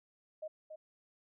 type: tone with echo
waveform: sine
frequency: 622.3 Hz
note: D#5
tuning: in tune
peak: -39 dBFS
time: 0.42-0.48 s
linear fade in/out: 10 ms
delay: 280 ms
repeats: 1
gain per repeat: -6 dB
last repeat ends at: 0.76 s
effects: none